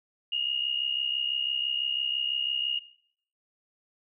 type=tone pair together; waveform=sine; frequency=2839 / 2905 Hz; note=F7 / F#7; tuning=+28 / -32 cents; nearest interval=unison; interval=40 cents; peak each=-28 / -33 dBFS; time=0.32-2.79 s; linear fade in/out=5 ms; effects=noise-tail reverb RT60 0.6 s tail -17 dB re dry